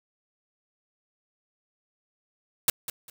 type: noise with echo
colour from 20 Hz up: white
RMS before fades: -20 dBFS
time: 2.68-2.7 s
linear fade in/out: 2 ms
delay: 200 ms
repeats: 2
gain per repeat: -13 dB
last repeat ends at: 3.1 s
effects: none